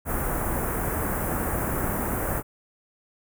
pink band-stop noise, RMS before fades -27 dBFS, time 0.05-2.43 s, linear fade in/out 50 ms, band 1700 to 10000 Hz, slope 24 dB/octave, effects none

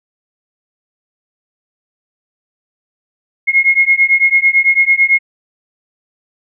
sine beating tone pair, 2153 / 2162 Hz, C7 / C#7, +49 / -44 cents, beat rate 9 Hz, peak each -11 dBFS, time 3.47-5.19 s, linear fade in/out 20 ms, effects none

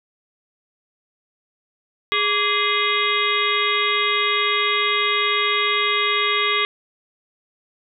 harmonic tone with a mistuned harmonic, 415.3 Hz, G#4, in tune, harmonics 1 / 3 / 4 / 5 / 6 / 7 / 8 / 9, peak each -27 / -23 / -31 / -22 / -28 / -31 / -25 / -27 dBFS, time 2.12-6.65 s, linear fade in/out 0 ms, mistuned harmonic 3, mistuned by -120 cents, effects none

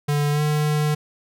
square tone with pitch glide, 146.2 to 150.4 Hz, D3 to D3, -7 to +42 cents, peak -19 dBFS, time 0.08-0.95 s, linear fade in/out 10 ms, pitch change +49 cents, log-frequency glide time 0.31-0.42 s, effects none

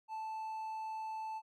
triangle tone, 878 Hz, A5, 4 cents flat, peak -37 dBFS, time 0.08-1.42 s, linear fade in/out 50 ms, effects none

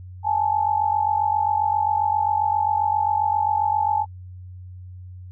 sine tone pair together, 830.6 / 878.1 Hz, G#5 / A5, 0 / -4 cents, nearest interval minor second, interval 96 cents, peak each -21 dBFS, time 0.23-4.06 s, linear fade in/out 50 ms, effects added 91 Hz sine -36 dBFS peak until 5.31 s

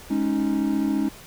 triangle chord, Ab suspended fourth, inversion none, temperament just, 207.7 / 276.9 / 311.5 Hz, Ab3 / Db4 / Eb4, 0 / -2 / +2 cents, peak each -24 / -22 / -23 dBFS, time 0.1-1.09 s, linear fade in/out 10 ms, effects pink hiss -44 dBFS RMS until 1.26 s

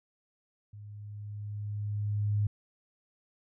sine tone with level ramp, 103.83 Hz, G#2, in tune, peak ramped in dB -44 to -24 dBFS, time 0.73-2.47 s, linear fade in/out 5 ms, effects none

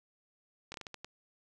slowing click train, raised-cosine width 0.2 ms, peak -25 dBFS, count 7, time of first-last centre 0.72-1.046 s, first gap 22 ms, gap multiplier 1.36, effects none

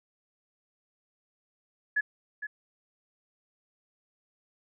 sine tone with echo, 1700 Hz, G#6, 40 cents sharp, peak -23 dBFS, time 1.96-2.01 s, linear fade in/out 10 ms, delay 460 ms, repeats 1, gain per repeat -10 dB, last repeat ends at 2.47 s, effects none

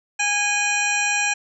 harmonic tone with a mistuned harmonic, 823 Hz, G#5, 16 cents flat, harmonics 1 / 2 / 3 / 4 / 5 / 7 / 8 / 9, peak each -27 / -25 / -22 / -33 / -35 / -28 / -38 / -28 dBFS, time 0.19-1.34 s, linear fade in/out 10 ms, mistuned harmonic 4, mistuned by -100 cents, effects none

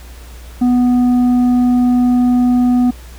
triangle tone with tanh clipping, 246.9 Hz, B3, in tune, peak -10 dBFS, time 0.61-2.91 s, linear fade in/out 10 ms, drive 10 dB, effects added 60 Hz sine -32 dBFS peak until 3.18 s + pink hiss -41 dBFS RMS until 3.18 s

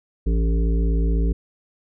harmonic tone with a mistuned harmonic, 56.1 Hz, A1, 34 cents sharp, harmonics 1 / 3 / 5 / 7 / 8, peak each -17 / -27 / -31 / -34 / -35 dBFS, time 0.26-1.33 s, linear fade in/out 10 ms, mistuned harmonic 1, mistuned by -64 cents, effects none

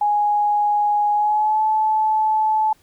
sine tone with pitch glide, 830.6 to 866.9 Hz, G#5 to A5, 0 to -26 cents, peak -15 dBFS, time 0.01-2.73 s, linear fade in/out 5 ms, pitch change +74 cents, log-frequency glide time 1.13-1.62 s, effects pink hiss -57 dBFS RMS until 2.82 s

